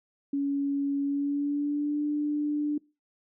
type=tone with pitch glide; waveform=sine; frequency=280.7 to 295.8 Hz; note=C#4 to D4; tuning=+22 to +13 cents; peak=-25 dBFS; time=0.33-2.78 s; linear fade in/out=5 ms; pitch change=+91 cents; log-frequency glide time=1.02-2.03 s; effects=noise-tail reverb RT60 0.3 s tail -24 dB re dry